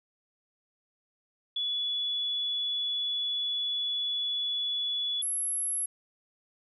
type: tone pair in turn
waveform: sine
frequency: 3417 / 11173 Hz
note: G#7 / F9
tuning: +49 / 0 cents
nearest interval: octave + major sixth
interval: 2051 cents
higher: second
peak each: -28 dBFS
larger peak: neither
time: 1.56-5.22 / 5.22-5.86 s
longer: first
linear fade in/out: 5 ms
effects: none